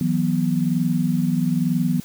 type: tone cluster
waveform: sine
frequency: 161.5 / 182.6 / 244.6 Hz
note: E3 / F#3 / B3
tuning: -35 / -23 / -16 cents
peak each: -22 dBFS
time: 0.01-2 s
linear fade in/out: 2 ms
effects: white hiss -44 dBFS RMS until 2.04 s